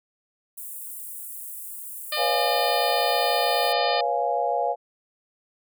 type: high-pass noise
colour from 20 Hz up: white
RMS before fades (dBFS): -37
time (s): 0.57-3.73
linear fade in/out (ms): 10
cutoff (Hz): 8300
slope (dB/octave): 48
type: harmonic tone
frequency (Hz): 604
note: D5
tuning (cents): +48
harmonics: 1 / 2 / 3 / 4 / 5 / 6 / 7 / 8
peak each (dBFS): -33 / -33 / -33 / -33 / -33 / -33 / -33 / -33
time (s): 2.12-4.01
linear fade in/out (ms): 5
type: chord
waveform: sine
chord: C# dominant seventh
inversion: third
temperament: equal with one note detuned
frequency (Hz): 487.9 / 554.4 / 698.5 / 830.6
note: B4 / C#5 / E#5 / G#5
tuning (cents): -21 / 0 / 0 / 0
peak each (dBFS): -29 / -28 / -25 / -27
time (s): 2.16-4.76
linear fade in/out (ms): 50
effects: none